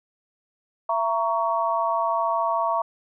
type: chord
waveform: sine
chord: A# diminished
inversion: second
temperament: just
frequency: 671.3 / 932.3 / 1118.8 Hz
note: E5 / A#5 / C#6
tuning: +31 / 0 / +16 cents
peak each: -25 dBFS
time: 0.89-2.82 s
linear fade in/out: 5 ms
effects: none